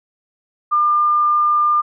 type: tone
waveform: sine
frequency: 1201 Hz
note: D6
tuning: 38 cents sharp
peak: -12 dBFS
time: 0.71-1.82 s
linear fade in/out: 20 ms
effects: none